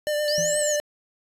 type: tone with vibrato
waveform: square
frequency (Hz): 596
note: D5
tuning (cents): +25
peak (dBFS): -23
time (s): 0.07-0.8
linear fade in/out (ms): 0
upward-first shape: triangle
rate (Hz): 8.3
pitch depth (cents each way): 22
type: linear two-way sweep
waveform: sine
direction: up then down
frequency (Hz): 4361 to 8372 to 6110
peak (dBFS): -25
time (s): 0.28-0.76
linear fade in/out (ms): 0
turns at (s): 0.58
type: tone with exponential decay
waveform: triangle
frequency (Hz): 165.4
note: E3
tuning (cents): +6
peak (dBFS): -26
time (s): 0.38-0.7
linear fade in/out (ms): 0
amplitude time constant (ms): 69
effects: resampled to 32000 Hz